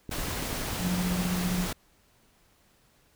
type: clicks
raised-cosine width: 3 ms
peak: -23 dBFS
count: 10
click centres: 0.093 / 0.186 / 0.285 / 0.395 / 0.426 / 0.529 / 0.634 / 0.733 / 0.807 / 0.869 s
type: noise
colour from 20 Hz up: pink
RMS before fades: -33 dBFS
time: 0.11-1.73 s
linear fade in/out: 5 ms
type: tone with tremolo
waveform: sine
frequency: 180 Hz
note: F#3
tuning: 47 cents flat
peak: -25 dBFS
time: 0.78-1.68 s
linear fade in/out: 50 ms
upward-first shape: square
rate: 15 Hz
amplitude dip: 35%
effects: pink hiss -64 dBFS RMS until 3.15 s

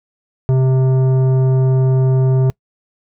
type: tone with tanh clipping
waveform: triangle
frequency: 130.81 Hz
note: C3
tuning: in tune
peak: -12 dBFS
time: 0.49-2.5 s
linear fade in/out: 0 ms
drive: 16 dB
effects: noise-tail reverb RT60 0.1 s tail -25 dB re dry

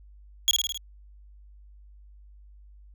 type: tone with echo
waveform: 30% pulse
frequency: 3326 Hz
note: G#7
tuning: 2 cents sharp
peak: -14 dBFS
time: 0.48-0.51 s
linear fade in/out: 0 ms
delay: 53 ms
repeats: 5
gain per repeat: -3 dB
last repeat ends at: 0.775 s
effects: added 50 Hz sine -48 dBFS peak until 2.94 s

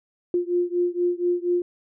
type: beating tone pair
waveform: sine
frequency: 350.9 / 355.1 Hz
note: F4 / F4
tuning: +8 / +29 cents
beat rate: 4.2 Hz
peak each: -23 / -24 dBFS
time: 0.34-1.62 s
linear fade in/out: 2 ms
effects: none

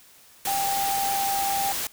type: tone in noise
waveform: sine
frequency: 791 Hz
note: G5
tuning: 15 cents sharp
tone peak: -24 dBFS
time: 0.47-1.72 s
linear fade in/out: 2 ms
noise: white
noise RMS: -29 dBFS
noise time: 0.45-1.87 s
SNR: +2 dB
effects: white hiss -53 dBFS RMS until 1.92 s

